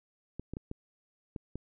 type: clicks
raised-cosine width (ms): 3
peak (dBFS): -25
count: 6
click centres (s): 0.396 / 0.536 / 0.569 / 0.714 / 1.362 / 1.556
effects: none